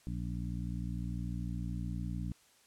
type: harmonic tone with a mistuned harmonic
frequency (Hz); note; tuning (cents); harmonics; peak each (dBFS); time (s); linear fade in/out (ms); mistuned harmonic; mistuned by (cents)
59.7; A#1; +42; 1 / 2 / 3 / 4 / 5; -39 / -40 / -40 / -47 / -48; 0.07-2.32; 0; 5; -37
effects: white hiss -65 dBFS RMS until 2.66 s + low-pass 10000 Hz 12 dB/octave